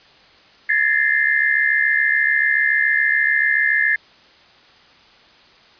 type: tone cluster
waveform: sine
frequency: 1685 / 1752 / 1826 / 2084 Hz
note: G#6 / A6 / A#6 / C7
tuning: +25 / -8 / -36 / -7 cents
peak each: -20 dBFS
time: 0.69-3.96 s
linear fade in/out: 5 ms
effects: white hiss -49 dBFS RMS until 5.79 s + resampled to 11025 Hz